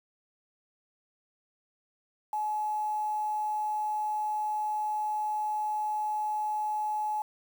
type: tone with quantisation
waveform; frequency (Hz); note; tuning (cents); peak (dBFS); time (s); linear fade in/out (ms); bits
sine; 850; G#5; +40; -28; 2.33-7.22; 2; 8
effects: none